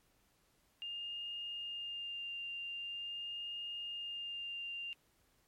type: tone with vibrato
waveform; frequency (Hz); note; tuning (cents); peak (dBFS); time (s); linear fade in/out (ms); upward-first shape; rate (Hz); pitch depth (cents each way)
sine; 2810; F7; +10; -40; 0.82-4.93; 0; sine; 0.44; 13
effects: pink hiss -73 dBFS RMS until 5.47 s + MP3 64 kbps